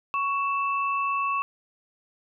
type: tone pair together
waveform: sine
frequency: 1113 / 2643 Hz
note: C#6 / E7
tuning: +7 / +4 cents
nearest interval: octave + minor third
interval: 1497 cents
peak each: -24 / -31 dBFS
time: 0.14-1.42 s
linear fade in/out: 0 ms
effects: none